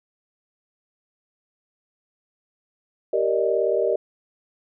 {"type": "chord", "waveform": "sine", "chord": "Eb major seventh", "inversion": "first", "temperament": "just", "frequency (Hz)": [388.9, 466.7, 583.4, 622.3], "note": ["G4", "Bb4", "D5", "Eb5"], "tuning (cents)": [-14, 2, -12, 0], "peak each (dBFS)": [-24, -23, -26, -24], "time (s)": [3.13, 3.96], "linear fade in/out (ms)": 5, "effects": []}